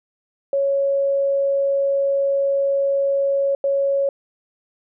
sine tone bursts at uneven times, 554 Hz, C#5, 1 cent flat, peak -16 dBFS, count 2, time 0.53-3.55 / 3.64-4.09 s, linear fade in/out 2 ms, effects none

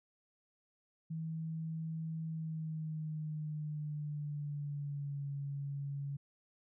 sine tone with pitch glide, 160.9 to 140.88 Hz, E3 to C#3, -42 to +28 cents, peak -37 dBFS, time 1.1-6.17 s, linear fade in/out 10 ms, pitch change -230 cents, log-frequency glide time 2.27-5.29 s, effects none

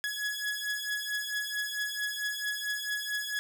sawtooth beating tone pair, 1681 / 1685.5 Hz, G#6 / G#6, +20 / +25 cents, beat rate 4.5 Hz, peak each -31 dBFS, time 0.04-3.39 s, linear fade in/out 0 ms, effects none

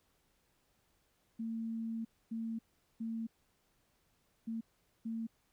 sine tone bursts at uneven times, 226.2 Hz, A3, 48 cents sharp, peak -36 dBFS, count 5, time 1.39-2.05 / 2.31-2.59 / 3-3.27 / 4.47-4.61 / 5.05-5.27 s, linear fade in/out 10 ms, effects pink hiss -75 dBFS RMS until 5.52 s

